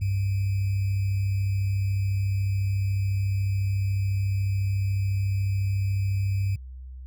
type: tone with sample-and-hold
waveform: sine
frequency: 98 Hz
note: G2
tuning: in tune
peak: -22 dBFS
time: 0.01-6.56 s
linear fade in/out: 10 ms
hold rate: 2450 Hz
effects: added 64 Hz sine -37 dBFS peak until 7.06 s